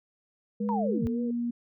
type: tone with vibrato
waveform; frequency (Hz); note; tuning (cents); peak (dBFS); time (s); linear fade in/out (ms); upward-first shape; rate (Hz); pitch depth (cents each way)
sine; 466.2; A#4; 0; -35; 0.6-1.31; 5; sine; 3.6; 77
type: tone with pitch glide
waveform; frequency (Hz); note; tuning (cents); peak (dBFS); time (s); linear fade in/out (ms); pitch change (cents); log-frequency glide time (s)
sine; 208.3 to 237.9; G#3 to A#3; +5 to +35; -27; 0.6-1.51; 10; +230; 0.91-1.08
type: linear sweep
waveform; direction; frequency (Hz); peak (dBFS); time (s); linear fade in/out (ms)
sine; down; 978 to 57.4; -28; 0.69-1.07; 0
effects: none